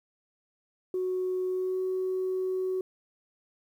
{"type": "tone with pitch glide", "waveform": "sine", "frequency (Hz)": [369.1, 373.2], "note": ["F#4", "F#4"], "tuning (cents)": [-4, 15], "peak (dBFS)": -26, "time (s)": [0.94, 2.81], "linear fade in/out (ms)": 2, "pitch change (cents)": 19, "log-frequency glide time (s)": [1.48, 1.81], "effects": ["tanh soft clip ceiling -23 dBFS", "10-bit"]}